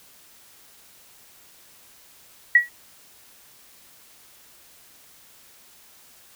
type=tone with exponential decay; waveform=sine; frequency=1926 Hz; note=B6; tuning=44 cents flat; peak=-7 dBFS; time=2.55-2.69 s; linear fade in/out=5 ms; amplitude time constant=30 ms; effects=white hiss -52 dBFS RMS until 6.35 s